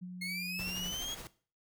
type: tone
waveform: sine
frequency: 180.8 Hz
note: F#3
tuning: 40 cents flat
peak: -39 dBFS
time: 0.01-0.92 s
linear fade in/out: 20 ms
type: linear sweep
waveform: 30% pulse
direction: up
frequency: 2137 to 3322 Hz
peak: -34 dBFS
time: 0.21-1.15 s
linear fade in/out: 10 ms
type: noise with tremolo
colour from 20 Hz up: pink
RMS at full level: -44 dBFS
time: 0.59-1.27 s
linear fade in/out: 0 ms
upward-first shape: sine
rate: 12 Hz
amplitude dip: 40%
effects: noise-tail reverb RT60 0.4 s tail -17 dB re dry